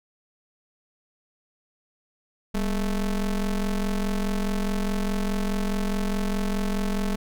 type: ring-modulated tone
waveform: square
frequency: 110 Hz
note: A2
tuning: in tune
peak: -21 dBFS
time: 2.54-7.16 s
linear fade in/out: 10 ms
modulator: 87.6 Hz
effects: none